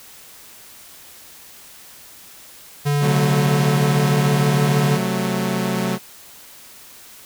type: tone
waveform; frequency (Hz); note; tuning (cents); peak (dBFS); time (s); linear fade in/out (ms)
square; 144.5; D3; -28; -17; 2.85-4.98; 20
type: chord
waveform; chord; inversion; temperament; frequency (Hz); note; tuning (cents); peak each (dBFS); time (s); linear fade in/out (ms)
sawtooth; F# diminished; second; equal; 130.81 / 185 / 220; C3 / F#3 / A3; 0 / 0 / 0; -23 / -18 / -20; 3-5.99; 50
effects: white hiss -43 dBFS RMS until 7.25 s